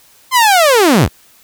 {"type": "linear sweep", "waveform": "sawtooth", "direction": "down", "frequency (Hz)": [1057, 43.65], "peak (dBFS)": -3, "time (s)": [0.31, 1.09], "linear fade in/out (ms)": 50, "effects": ["white hiss -47 dBFS RMS until 1.43 s"]}